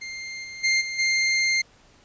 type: tone with level steps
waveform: sawtooth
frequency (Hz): 2106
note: C7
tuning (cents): +11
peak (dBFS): -29 / -32 / -15 / -25 / -16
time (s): 0.01-1.62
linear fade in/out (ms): 10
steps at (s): 0.43 / 0.63 / 0.8 / 0.98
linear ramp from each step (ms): 20
effects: pink hiss -56 dBFS RMS until 2.04 s + resampled to 16000 Hz